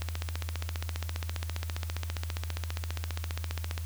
click train, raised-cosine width 0.2 ms, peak -17 dBFS, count 57, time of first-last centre 0.02-3.778 s, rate 14.9 Hz, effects added 82 Hz sine -33 dBFS peak until 3.85 s + white hiss -50 dBFS RMS until 3.85 s

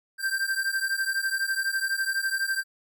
square beating tone pair, 1568 / 1580 Hz, G6 / G6, 0 / +13 cents, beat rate 12 Hz, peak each -29 dBFS, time 0.18-2.64 s, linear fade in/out 50 ms, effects none

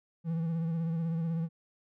triangle tone with vibrato, 164.81 Hz, E3, in tune, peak -27 dBFS, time 0.24-1.49 s, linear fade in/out 50 ms, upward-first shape sine, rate 16 Hz, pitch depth 42 cents each way, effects none

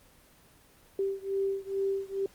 sine beating tone pair, 390.1 / 392.4 Hz, G4 / G4, -8 / +2 cents, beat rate 2.3 Hz, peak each -31 / -32 dBFS, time 0.99-2.26 s, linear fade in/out 2 ms, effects pink hiss -59 dBFS RMS until 2.34 s + Opus 24 kbps

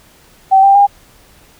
sine tone with pitch steps, 770 / 788 / 806.4 Hz, G5 / G5 / G5, -31 / +9 / +49 cents, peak -4 dBFS, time 0.51-0.87 s, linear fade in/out 20 ms, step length 120 ms, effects pink hiss -46 dBFS RMS until 1.59 s

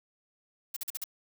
blue noise bursts, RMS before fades -35 dBFS, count 5, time 0.74-1.041 s, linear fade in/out 5 ms, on 25 ms, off 44 ms, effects none

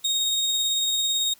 30% pulse tone with tremolo, 3729 Hz, A#7, in tune, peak -18 dBFS, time 0.04-1.34 s, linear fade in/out 10 ms, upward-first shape triangle, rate 18 Hz, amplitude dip 25%, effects white hiss -55 dBFS RMS until 1.39 s

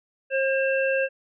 harmonic tone, 536 Hz, C5, 42 cents sharp, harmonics 1 / 3 / 5, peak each -22 / -27 / -29 dBFS, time 0.3-1.09 s, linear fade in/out 50 ms, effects none

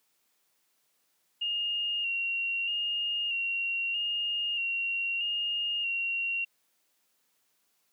sine tone with vibrato, 2794 Hz, F7, in tune, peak -28 dBFS, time 1.41-6.45 s, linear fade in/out 10 ms, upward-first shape square, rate 0.79 Hz, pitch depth 28 cents each way, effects white hiss -73 dBFS RMS until 7.92 s + high-pass 150 Hz 12 dB/octave

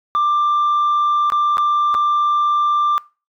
sine tone with dropouts, 1184 Hz, D6, 14 cents sharp, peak -11 dBFS, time 0.15-2.98 s, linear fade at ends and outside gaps 0 ms, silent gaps 1.301-1.321 / 1.571-1.581 / 1.943-1.949 s, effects noise-tail reverb RT60 0.3 s tail -22 dB re dry + tanh soft clip ceiling -12 dBFS

